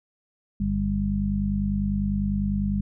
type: harmonic tone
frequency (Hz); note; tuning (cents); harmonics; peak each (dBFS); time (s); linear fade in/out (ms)
50; G1; +35; 1 / 2 / 3 / 4; -28 / -31 / -33 / -24; 0.6-2.81; 5
effects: none